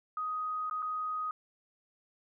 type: tone with dropouts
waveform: sine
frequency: 1251 Hz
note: D#6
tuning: 9 cents sharp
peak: -32 dBFS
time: 0.17-1.31 s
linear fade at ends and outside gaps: 2 ms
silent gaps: 0.698-0.71 / 0.822-0.826 s
effects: none